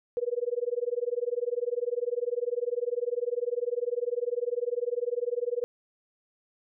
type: tone with tremolo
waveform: sine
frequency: 482.2 Hz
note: B4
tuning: 41 cents flat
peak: -23 dBFS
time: 0.17-5.64 s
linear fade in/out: 0 ms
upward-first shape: sine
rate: 20 Hz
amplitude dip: 100%
effects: none